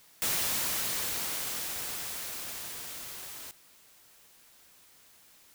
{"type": "noise with level ramp", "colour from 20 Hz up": "white", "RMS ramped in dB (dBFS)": [-29, -44], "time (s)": [0.22, 3.51], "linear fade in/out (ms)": 0, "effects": ["white hiss -59 dBFS RMS until 5.54 s"]}